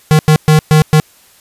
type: tone bursts at uneven times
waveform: square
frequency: 154.4 Hz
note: D#3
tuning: 13 cents flat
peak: -5 dBFS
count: 5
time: 0.11-0.19 / 0.28-0.36 / 0.48-0.59 / 0.71-0.82 / 0.93-1 s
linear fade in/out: 0 ms
effects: white hiss -46 dBFS RMS until 1.4 s + resampled to 32000 Hz